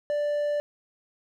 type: tone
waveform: triangle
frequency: 587.3 Hz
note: D5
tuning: in tune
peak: -22 dBFS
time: 0.1-0.6 s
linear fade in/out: 0 ms
effects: none